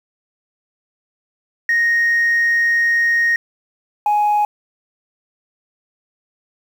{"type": "tone pair in turn", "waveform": "sine", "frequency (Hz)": [1864.7, 834.5], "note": ["A#6", "G#5"], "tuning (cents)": [0, 8], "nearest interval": "octave + major second", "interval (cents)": 1392, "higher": "first", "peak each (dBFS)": -11, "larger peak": "neither", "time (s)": [[1.69, 3.36], [4.06, 4.45]], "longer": "first", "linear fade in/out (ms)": 2, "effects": ["tanh soft clip ceiling -10 dBFS", "7-bit"]}